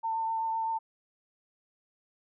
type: tone with vibrato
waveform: sine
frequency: 898 Hz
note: A5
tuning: 35 cents sharp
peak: -28 dBFS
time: 0.03-0.79 s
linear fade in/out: 20 ms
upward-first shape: triangle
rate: 7.8 Hz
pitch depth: 16 cents each way
effects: none